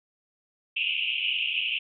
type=band-pass noise; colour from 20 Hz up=white; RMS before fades=-28 dBFS; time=0.76-1.79 s; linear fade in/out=10 ms; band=2500 to 3000 Hz; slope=96 dB/octave; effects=none